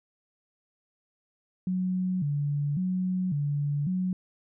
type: tone with vibrato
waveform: sine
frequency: 163.2 Hz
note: E3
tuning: 17 cents flat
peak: -25 dBFS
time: 1.67-4.13 s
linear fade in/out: 2 ms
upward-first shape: square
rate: 0.91 Hz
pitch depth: 210 cents each way
effects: none